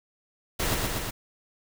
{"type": "noise with echo", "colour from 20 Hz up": "pink", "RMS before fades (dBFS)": -27, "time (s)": [0.59, 0.75], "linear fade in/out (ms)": 10, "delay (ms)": 120, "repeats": 3, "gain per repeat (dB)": -2, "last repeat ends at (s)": 1.11, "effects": []}